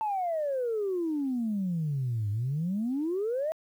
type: exponential two-way sweep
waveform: sine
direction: down then up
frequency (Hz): 890 to 100.3 to 653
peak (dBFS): -26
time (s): 0.01-3.52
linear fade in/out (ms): 0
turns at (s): 2.3
effects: tanh soft clip ceiling -23 dBFS + 10-bit